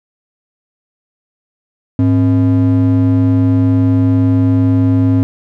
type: ring-modulated tone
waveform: triangle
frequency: 185.7 Hz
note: F#3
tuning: 7 cents sharp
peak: -3 dBFS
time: 1.99-5.23 s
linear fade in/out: 0 ms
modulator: 81.1 Hz
effects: none